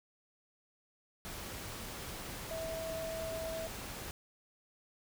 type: tone in noise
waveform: sine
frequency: 650 Hz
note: E5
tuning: 24 cents flat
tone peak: -38 dBFS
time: 2.51-3.67 s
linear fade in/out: 0 ms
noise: pink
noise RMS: -44 dBFS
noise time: 1.25-4.11 s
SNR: +3 dB
effects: none